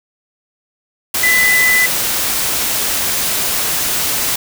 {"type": "tone in noise", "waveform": "sine", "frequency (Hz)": 2000, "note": "B6", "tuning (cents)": 21, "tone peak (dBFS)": -10, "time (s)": [1.23, 1.86], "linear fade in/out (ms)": 5, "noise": "white", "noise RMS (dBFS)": -17, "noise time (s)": [1.14, 4.36], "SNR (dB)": 4, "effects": []}